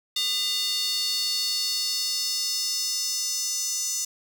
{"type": "tone with high-pass filter sweep", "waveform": "square", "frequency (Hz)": 403.8, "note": "G#4", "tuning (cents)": -49, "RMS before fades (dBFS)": -27, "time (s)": [0.16, 4.05], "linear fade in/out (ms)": 5, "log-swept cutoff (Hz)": [3800, 6200], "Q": 4.5, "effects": []}